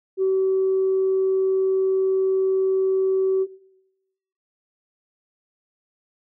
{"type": "tone", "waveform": "sine", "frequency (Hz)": 381, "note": "G4", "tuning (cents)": -49, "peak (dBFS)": -16, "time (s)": [0.17, 3.47], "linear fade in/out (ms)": 50, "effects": ["noise-tail reverb RT60 1.0 s tail -21 dB re dry", "tanh soft clip ceiling -13 dBFS"]}